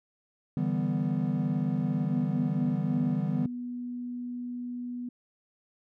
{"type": "chord", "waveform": "triangle", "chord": "E minor seventh", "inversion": "third", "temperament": "equal", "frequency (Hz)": [146.83, 164.81, 196, 246.9], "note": ["D3", "E3", "G3", "B3"], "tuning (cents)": [0, 0, 0, 0], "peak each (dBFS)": -29, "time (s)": [0.57, 3.46], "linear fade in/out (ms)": 2}
{"type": "tone with pitch glide", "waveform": "sine", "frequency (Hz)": [242.5, 244.8], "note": ["B3", "B3"], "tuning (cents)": [-31, -15], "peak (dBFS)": -33, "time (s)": [2.05, 5.09], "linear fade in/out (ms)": 5, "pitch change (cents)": 16, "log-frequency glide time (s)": [2.5, 2.96]}
{"effects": ["tanh soft clip ceiling -16 dBFS"]}